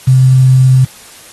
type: tone with quantisation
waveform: sine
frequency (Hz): 130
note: C3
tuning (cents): -11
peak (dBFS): -3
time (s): 0.07-0.85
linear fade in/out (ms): 10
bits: 5
effects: white hiss -36 dBFS RMS until 1.32 s + AAC 32 kbps